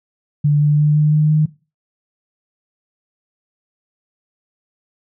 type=tone with pitch steps; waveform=sine; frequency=146.83 / 148.19 / 149.57 / 150.96 / 152.36 / 153.77 Hz; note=D3 / D3 / D3 / D3 / D#3 / D#3; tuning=0 / +16 / +32 / +48 / -36 / -20 cents; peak=-10 dBFS; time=0.44-1.46 s; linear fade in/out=10 ms; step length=170 ms; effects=noise-tail reverb RT60 0.3 s tail -19 dB re dry